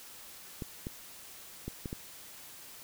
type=clicks; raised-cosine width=3 ms; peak=-24 dBFS; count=5; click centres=0.622 / 0.869 / 1.68 / 1.858 / 1.929 s; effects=white hiss -50 dBFS RMS until 2.83 s